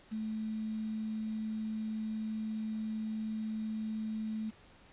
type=tone with quantisation; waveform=sine; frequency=218.1 Hz; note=A3; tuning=15 cents flat; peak=-34 dBFS; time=0.11-4.51 s; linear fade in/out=20 ms; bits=9; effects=pink hiss -60 dBFS RMS until 4.92 s + resampled to 8000 Hz